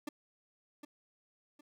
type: tone with echo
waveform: 40% pulse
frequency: 295.1 Hz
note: D4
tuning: 8 cents sharp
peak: -36 dBFS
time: 0.07-0.09 s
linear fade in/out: 5 ms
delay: 760 ms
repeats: 2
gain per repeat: -9 dB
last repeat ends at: 1.61 s
effects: none